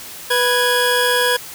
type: tone pair together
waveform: 25% pulse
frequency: 492.5 / 1659 Hz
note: B4 / G#6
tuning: -5 / -2 cents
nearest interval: octave + major sixth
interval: 2103 cents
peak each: -13 dBFS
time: 0.3-1.37 s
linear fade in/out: 10 ms
effects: white hiss -34 dBFS RMS until 1.54 s